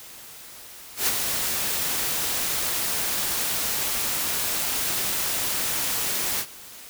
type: noise with ADSR envelope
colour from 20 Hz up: white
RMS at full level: -21 dBFS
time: 0.96-6.46 s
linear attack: 110 ms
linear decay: 42 ms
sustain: -5 dB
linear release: 66 ms
effects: white hiss -43 dBFS RMS until 6.89 s